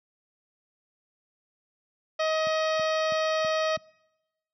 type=harmonic tone; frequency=631 Hz; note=D#5; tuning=24 cents sharp; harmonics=1 / 2 / 3 / 4 / 5 / 6 / 7 / 8 / 9; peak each=-25 / -31 / -35 / -37 / -39 / -41 / -42 / -43 / -44 dBFS; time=2.19-3.77 s; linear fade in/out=10 ms
type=click train; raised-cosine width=5 ms; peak=-27 dBFS; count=5; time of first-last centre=2.47-3.773 s; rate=3.07 Hz
effects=noise-tail reverb RT60 1.0 s tail -26 dB re dry + high-pass 150 Hz 12 dB/octave